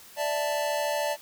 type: chord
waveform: square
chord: D suspended second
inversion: none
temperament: just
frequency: 587.3 / 660.7 / 881 Hz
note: D5 / E5 / A5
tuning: 0 / +4 / +2 cents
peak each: -29 / -34 / -32 dBFS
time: 0.16-1.17 s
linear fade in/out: 50 ms
effects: white hiss -50 dBFS RMS until 1.21 s